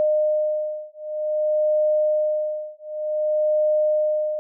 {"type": "beating tone pair", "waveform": "sine", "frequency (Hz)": [610, 610.54], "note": ["D#5", "D#5"], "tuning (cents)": [-34, -33], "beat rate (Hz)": 0.54, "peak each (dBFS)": -22, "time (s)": [0, 4.39], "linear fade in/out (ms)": 0, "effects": []}